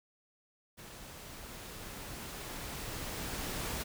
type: noise with level ramp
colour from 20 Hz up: pink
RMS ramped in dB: -50 to -37 dBFS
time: 0.77-3.84 s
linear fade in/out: 20 ms
effects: none